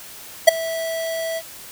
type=tone with ADSR envelope; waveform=square; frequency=655 Hz; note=E5; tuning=11 cents flat; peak=-3 dBFS; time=0.47-1.42 s; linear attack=13 ms; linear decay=12 ms; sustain=-21 dB; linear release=48 ms; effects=white hiss -39 dBFS RMS until 1.71 s